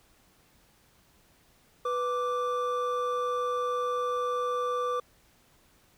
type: tone pair together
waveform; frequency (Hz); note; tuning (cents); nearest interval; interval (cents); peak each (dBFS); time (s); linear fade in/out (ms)
triangle; 493.9 / 1173.1; B4 / D6; 0 / -2; octave + minor third; 1498; -28; 1.85-5; 5
effects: pink hiss -63 dBFS RMS until 5.97 s